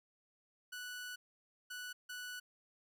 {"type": "tone bursts at uneven times", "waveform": "sawtooth", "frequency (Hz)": 1480, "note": "F#6", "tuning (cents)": 0, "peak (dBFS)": -40, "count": 3, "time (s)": [[0.72, 1.16], [1.7, 1.93], [2.09, 2.4]], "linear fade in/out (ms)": 10, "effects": []}